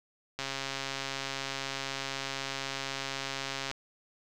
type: click train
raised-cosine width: 0.2 ms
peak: -17 dBFS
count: 453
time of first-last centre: 0.39-3.714 s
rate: 136 Hz
effects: none